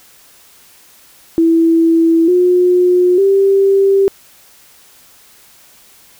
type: tone with pitch steps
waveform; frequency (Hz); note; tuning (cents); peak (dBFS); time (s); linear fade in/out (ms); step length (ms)
sine; 329.6 / 359.4 / 392; E4 / F4 / G4; 0 / +50 / 0; -7; 1.38-4.08; 0; 900
effects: white hiss -45 dBFS RMS until 6.19 s